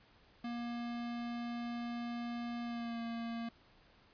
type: tone with pitch glide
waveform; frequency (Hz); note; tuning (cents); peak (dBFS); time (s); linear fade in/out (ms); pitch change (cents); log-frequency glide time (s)
square; 237.4 to 231.6; A#3 to A#3; +32 to -11; -39; 0.44-3.49; 5; -43; 2.63-3.01
effects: pink hiss -65 dBFS RMS until 4.13 s + resampled to 11025 Hz